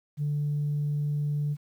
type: tone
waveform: sine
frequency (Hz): 146.83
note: D3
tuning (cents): 0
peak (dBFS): -24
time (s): 0.17-1.57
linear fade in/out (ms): 50
effects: tanh soft clip ceiling -22 dBFS + 10-bit